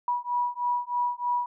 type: beating tone pair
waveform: sine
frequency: 971 / 974.2 Hz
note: B5 / B5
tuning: -30 / -24 cents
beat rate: 3.2 Hz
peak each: -28 dBFS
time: 0.08-1.46 s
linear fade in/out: 2 ms
effects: none